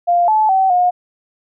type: tone with pitch steps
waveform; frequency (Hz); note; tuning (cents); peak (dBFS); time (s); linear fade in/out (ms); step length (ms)
sine; 698 / 865 / 765 / 718; F5 / A5 / G5 / F5; -1 / -30 / -42 / +48; -10; 0.07-0.91; 20; 210
effects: none